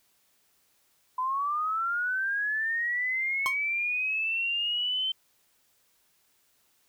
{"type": "linear sweep", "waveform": "sine", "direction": "up", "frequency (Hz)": [1004, 3100], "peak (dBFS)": -26, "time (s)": [1.18, 5.12], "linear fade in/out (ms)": 5}
{"type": "tone with exponential decay", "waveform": "45% pulse", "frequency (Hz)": 1058, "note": "C6", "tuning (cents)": 19, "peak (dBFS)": -23, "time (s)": [3.46, 3.58], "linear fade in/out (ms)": 0, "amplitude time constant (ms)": 24}
{"effects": ["white hiss -68 dBFS RMS until 6.88 s"]}